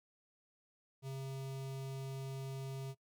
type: tone with notch filter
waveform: square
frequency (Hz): 134.5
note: C3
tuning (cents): +48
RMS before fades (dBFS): -43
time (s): 1.02-2.95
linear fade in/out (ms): 50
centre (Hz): 1600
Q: 1.4
effects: noise-tail reverb RT60 0.1 s tail -21 dB re dry